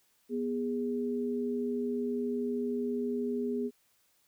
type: tone pair together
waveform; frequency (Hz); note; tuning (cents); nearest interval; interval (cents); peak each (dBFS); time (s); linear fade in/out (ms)
sine; 244.2 / 411.6; B3 / G#4; -19 / -16; major sixth; 903; -32 / -33; 0.29-3.71; 50
effects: white hiss -70 dBFS RMS until 4.27 s